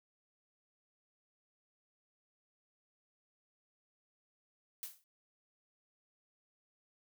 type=noise with exponential decay; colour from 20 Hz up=blue; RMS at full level=-40 dBFS; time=4.83-5.04 s; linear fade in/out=0 ms; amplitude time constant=45 ms; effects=none